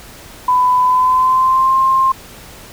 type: tone with pitch glide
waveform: sine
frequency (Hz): 1000 to 1058.2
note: B5 to C6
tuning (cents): +21 to +19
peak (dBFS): -9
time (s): 0.48-2.12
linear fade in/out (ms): 5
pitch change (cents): +98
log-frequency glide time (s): 0.79-1.75
effects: pink hiss -37 dBFS RMS until 2.72 s